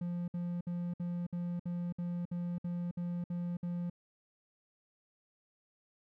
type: tone bursts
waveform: triangle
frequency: 174.61 Hz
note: F3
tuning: in tune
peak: -32 dBFS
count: 12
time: 0.01-3.899 s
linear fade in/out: 5 ms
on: 270 ms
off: 59 ms
effects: none